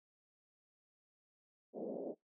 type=band-pass noise; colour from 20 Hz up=white; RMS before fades=-43 dBFS; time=1.73-2.15 s; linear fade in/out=50 ms; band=200 to 610 Hz; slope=48 dB/octave; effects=noise-tail reverb RT60 0.2 s tail -26 dB re dry